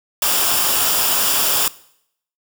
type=noise with comb filter; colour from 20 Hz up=white; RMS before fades=-17 dBFS; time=0.22-1.68 s; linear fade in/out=2 ms; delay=0.48 ms; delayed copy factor=-0.55; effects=noise-tail reverb RT60 0.7 s tail -20 dB re dry